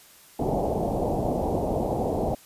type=low-pass noise; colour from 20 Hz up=white; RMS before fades=-26 dBFS; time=0.39-2.35 s; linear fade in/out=5 ms; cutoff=790 Hz; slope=48 dB/octave; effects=white hiss -52 dBFS RMS until 2.45 s + resampled to 32000 Hz